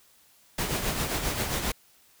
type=noise with tremolo; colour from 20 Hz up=pink; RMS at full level=-27 dBFS; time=0.58-1.72 s; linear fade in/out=5 ms; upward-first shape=triangle; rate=7.5 Hz; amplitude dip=55%; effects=white hiss -60 dBFS RMS until 2.2 s